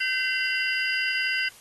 sine tone cluster, 1541 / 2044 / 2745 / 3020 / 4841 Hz, G6 / C7 / F7 / F#7 / D#8, -30 / -41 / -31 / +35 / -48 cents, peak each -28 / -29 / -29 / -35 / -32 dBFS, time 0-1.49 s, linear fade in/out 10 ms, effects white hiss -50 dBFS RMS until 1.6 s + AAC 32 kbps

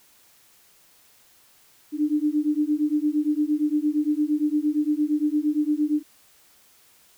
sine beating tone pair, 295.4 / 304.1 Hz, D4 / D#4, +10 / -40 cents, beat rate 8.7 Hz, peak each -23 dBFS, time 1.92-6.03 s, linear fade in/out 50 ms, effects white hiss -57 dBFS RMS until 7.17 s

